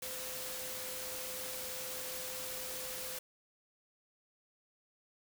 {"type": "tone in noise", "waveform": "sine", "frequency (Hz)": 513, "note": "C5", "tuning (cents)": -34, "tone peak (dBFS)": -48, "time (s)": [0.02, 3.19], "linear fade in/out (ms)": 5, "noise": "white", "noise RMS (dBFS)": -42, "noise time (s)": [0.02, 3.19], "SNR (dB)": -9, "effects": []}